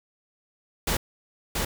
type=noise with echo; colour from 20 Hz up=pink; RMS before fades=-25 dBFS; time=0.87-0.97 s; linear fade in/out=5 ms; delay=680 ms; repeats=1; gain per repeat=-2 dB; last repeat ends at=1.65 s; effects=none